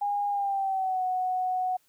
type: tone with pitch glide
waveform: sine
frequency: 815 to 738.8 Hz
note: G#5 to F#5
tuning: -33 to -3 cents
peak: -25 dBFS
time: 0.01-1.77 s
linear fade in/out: 10 ms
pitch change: -170 cents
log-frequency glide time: 0.29-1.03 s
effects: white hiss -67 dBFS RMS until 1.88 s